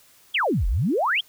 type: exponential two-way sweep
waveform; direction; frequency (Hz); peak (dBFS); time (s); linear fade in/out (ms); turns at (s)
sine; down then up; 3472 to 39.38 to 3472; -19; 0.34-1.21; 10; 0.67
effects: white hiss -55 dBFS RMS until 1.28 s